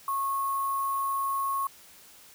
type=tone with sample-and-hold; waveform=sine; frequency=1094 Hz; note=C#6; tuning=23 cents flat; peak=-26 dBFS; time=0.08-1.67 s; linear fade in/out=2 ms; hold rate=11025 Hz; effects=white hiss -53 dBFS RMS until 2.34 s